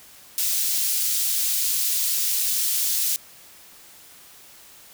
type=high-pass noise; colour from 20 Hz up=white; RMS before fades=-23 dBFS; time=0.38-3.16 s; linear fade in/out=0 ms; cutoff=4000 Hz; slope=12 dB/octave; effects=white hiss -48 dBFS RMS until 4.93 s